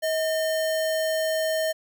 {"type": "tone with sample-and-hold", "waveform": "sine", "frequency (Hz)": 636, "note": "D#5", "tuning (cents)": 38, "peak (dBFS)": -22, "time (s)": [0.02, 1.73], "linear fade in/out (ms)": 20, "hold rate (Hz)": 2450, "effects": []}